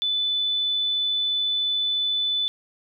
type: tone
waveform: sine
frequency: 3497 Hz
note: A7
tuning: 11 cents flat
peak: -21 dBFS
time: 0.02-2.48 s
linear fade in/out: 0 ms
effects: none